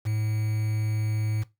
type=tone with quantisation; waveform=triangle; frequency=108.2 Hz; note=A2; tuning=29 cents flat; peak=-22 dBFS; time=0.05-1.44 s; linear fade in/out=20 ms; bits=7; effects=noise-tail reverb RT60 0.2 s tail -17 dB re dry